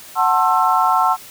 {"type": "chord", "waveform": "sine", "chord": "F# half-diminished seventh", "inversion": "none", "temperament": "just", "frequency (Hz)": [740, 888, 1065.6, 1332], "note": ["F#5", "A5", "C6", "E6"], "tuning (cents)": [0, 16, 31, 18], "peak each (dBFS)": -18, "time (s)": [0.15, 1.17], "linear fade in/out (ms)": 50, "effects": ["white hiss -39 dBFS RMS until 1.3 s"]}